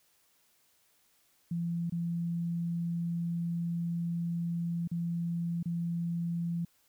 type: tone with dropouts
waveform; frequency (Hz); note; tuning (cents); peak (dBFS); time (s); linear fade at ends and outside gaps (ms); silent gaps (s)
sine; 170; F3; -46; -30; 1.51-6.65; 5; 1.898-1.921 / 4.876-4.914 / 5.629-5.656
effects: white hiss -69 dBFS RMS until 6.88 s